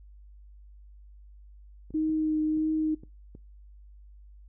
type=clicks; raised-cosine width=3 ms; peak=-33 dBFS; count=6; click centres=1.906 / 1.94 / 2.095 / 2.573 / 3.035 / 3.351 s
type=tone with vibrato; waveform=sine; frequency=311.1 Hz; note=D#4; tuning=in tune; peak=-24 dBFS; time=1.94-2.95 s; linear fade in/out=10 ms; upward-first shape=triangle; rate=1.6 Hz; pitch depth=17 cents each way
effects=noise-tail reverb RT60 0.3 s tail -24 dB re dry + added 50 Hz sine -48 dBFS peak until 4.48 s